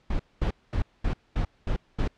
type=noise bursts; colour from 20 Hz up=brown; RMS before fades=-25 dBFS; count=7; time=0.1-2.078 s; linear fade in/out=5 ms; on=94 ms; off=220 ms; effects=pink hiss -64 dBFS RMS until 2.17 s + low-pass 4000 Hz 12 dB/octave